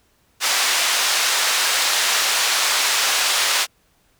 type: band-pass noise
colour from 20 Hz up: white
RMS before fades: -19 dBFS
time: 0.4-3.67 s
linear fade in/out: 50 ms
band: 750 to 6000 Hz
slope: 12 dB/octave
effects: pink hiss -61 dBFS RMS until 4.19 s